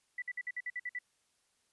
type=tone bursts; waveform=sine; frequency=1975 Hz; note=B6; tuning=in tune; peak=-35 dBFS; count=9; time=0.18-0.989 s; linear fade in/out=5 ms; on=41 ms; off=55 ms; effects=white hiss -75 dBFS RMS until 1.72 s + resampled to 24000 Hz